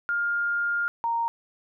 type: tone pair in turn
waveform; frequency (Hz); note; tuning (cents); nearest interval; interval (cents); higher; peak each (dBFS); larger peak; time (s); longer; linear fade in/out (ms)
sine; 1409 / 928.3; F6 / A#5; +15 / -7; perfect fifth; 722; first; -23; neither; 0.09-0.88 / 1.04-1.28; first; 0
effects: none